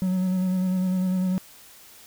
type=tone with vibrato; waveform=triangle; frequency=185 Hz; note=F#3; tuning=in tune; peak=-19 dBFS; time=0.02-1.38 s; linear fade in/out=0 ms; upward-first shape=square; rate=10 Hz; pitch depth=19 cents each way; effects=white hiss -49 dBFS RMS until 2.06 s